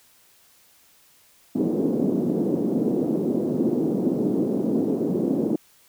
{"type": "band-pass noise", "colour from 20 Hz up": "white", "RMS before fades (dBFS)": -23, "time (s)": [1.55, 5.56], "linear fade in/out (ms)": 5, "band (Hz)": [190, 370], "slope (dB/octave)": 24, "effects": ["white hiss -57 dBFS RMS until 5.88 s"]}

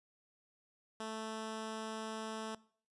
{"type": "tone", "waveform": "10% pulse", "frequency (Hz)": 220, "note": "A3", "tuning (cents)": 0, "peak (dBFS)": -32, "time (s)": [1, 2.55], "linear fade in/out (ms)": 2, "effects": ["noise-tail reverb RT60 0.5 s tail -21 dB re dry", "resampled to 24000 Hz"]}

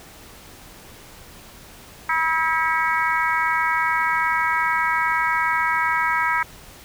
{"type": "harmonic tone with a mistuned harmonic", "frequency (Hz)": 322.5, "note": "E4", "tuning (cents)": -38, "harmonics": [3, 4, 5, 6, 7], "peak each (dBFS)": [-23, -24, -25, -26, -26], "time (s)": [2.09, 6.43], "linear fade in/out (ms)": 5, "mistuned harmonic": 7, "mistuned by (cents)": -28, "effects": ["pink hiss -44 dBFS RMS until 6.84 s"]}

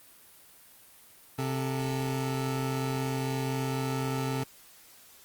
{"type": "tone pair together", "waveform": "25% pulse", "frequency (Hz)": [132.07, 440], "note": ["C3", "A4"], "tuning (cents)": [17, 0], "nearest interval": "octave + major sixth", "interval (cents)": 2083, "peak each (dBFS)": [-26, -32], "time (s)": [1.38, 4.44], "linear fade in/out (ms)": 10, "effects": ["white hiss -55 dBFS RMS until 5.24 s", "Opus 32 kbps"]}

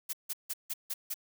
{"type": "noise bursts", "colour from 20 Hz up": "blue", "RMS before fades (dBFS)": -35, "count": 6, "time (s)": [0.09, 1.142], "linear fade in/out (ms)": 10, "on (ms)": 42, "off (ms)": 160, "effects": []}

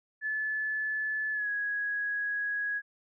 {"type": "tone with pitch glide", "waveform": "sine", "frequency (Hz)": [1730, 1663.4], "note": ["A6", "G#6"], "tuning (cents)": [-30, 2], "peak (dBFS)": -29, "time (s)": [0.21, 2.82], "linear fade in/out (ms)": 50, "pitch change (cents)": -68, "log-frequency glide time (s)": [1.32, 1.49], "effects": []}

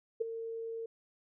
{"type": "tone with ADSR envelope", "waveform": "sine", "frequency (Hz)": 454.9, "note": "A#4", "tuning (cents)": -42, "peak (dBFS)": -26, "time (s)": [0.2, 0.86], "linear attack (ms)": 14, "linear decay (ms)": 12, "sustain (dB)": -11, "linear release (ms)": 5, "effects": []}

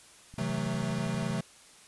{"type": "click train", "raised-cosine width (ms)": 5, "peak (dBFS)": -35, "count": 13, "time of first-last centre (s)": [0.34, 1.308], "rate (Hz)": 12.4}
{"type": "chord", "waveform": "square", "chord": "F# half-diminished seventh", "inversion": "second", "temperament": "equal with one note detuned", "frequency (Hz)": [130.81, 161.24, 185, 220], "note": ["C3", "E3", "F#3", "A3"], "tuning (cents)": [0, -38, 0, 0], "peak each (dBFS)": -36, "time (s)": [0.38, 1.41], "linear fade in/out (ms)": 5}
{"effects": ["white hiss -55 dBFS RMS until 1.87 s", "resampled to 24000 Hz"]}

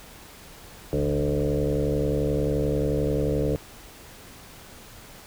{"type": "tone with frequency modulation", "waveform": "sine", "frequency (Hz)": 297.4, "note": "D4", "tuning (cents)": 22, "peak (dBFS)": -21, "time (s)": [0.93, 3.56], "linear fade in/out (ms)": 0, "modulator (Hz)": 71.4, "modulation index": 3.5, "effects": ["pink hiss -46 dBFS RMS until 5.26 s"]}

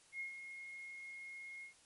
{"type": "tone with ADSR envelope", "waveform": "sine", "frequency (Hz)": 2152, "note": "C7", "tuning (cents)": 48, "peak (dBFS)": -39, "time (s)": [0.12, 1.74], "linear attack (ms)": 79, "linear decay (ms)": 120, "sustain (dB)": -8, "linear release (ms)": 110, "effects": ["white hiss -66 dBFS RMS until 1.85 s", "MP3 48 kbps"]}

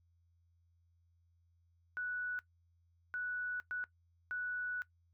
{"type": "tone bursts at uneven times", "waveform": "sine", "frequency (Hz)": 1477, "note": "F#6", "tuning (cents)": -3, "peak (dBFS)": -36, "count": 4, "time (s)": [[1.97, 2.39], [3.14, 3.6], [3.71, 3.84], [4.31, 4.82]], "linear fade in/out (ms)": 0, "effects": ["noise-tail reverb RT60 0.1 s tail -17 dB re dry", "added 85 Hz sine -69 dBFS peak until 5.13 s"]}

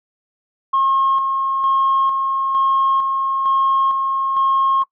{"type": "tone with tremolo", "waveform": "sine", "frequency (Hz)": 1078, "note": "C#6", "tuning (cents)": -49, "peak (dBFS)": -12, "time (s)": [0.73, 4.84], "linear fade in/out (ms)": 10, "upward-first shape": "square", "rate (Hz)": 1.1, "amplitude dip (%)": 40, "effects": ["noise-tail reverb RT60 0.1 s tail -22 dB re dry", "tanh soft clip ceiling -9 dBFS"]}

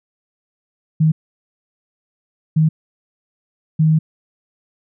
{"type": "tone bursts at uneven times", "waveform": "sine", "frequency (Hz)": 157.3, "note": "D#3", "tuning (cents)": 19, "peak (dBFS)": -10, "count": 3, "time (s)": [[1, 1.12], [2.56, 2.69], [3.79, 3.99]], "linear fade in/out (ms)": 10, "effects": []}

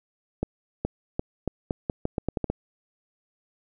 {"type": "accelerating click train", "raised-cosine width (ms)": 2, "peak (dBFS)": -12, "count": 12, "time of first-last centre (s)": [0.43, 2.5], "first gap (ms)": 420, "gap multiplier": 0.82, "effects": []}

